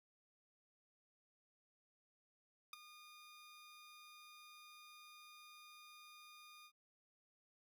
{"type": "tone with ADSR envelope", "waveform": "15% pulse", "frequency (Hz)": 1218, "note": "D#6", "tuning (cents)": -37, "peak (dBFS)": -38, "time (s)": [2.73, 6.72], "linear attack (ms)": 3, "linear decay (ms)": 12, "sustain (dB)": -14, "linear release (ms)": 67, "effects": []}